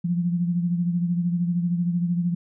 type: beating tone pair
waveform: sine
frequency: 173.1 / 186.1 Hz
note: F3 / F#3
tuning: -15 / +10 cents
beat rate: 13 Hz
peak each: -21 / -30 dBFS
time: 0.04-2.35 s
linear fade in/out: 10 ms
effects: none